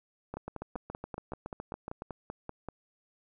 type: two click trains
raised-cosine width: 1 ms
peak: -24 / -24 dBFS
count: 13 / 13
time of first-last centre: 0.37-2.687 / 0.34-2.021 s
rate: 5.18 / 7.14 Hz
effects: none